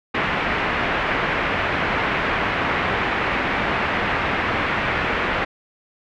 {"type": "low-pass noise", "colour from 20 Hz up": "white", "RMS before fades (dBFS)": -22, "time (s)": [0.14, 5.45], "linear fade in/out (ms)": 10, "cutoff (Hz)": 2300, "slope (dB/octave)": 24, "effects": []}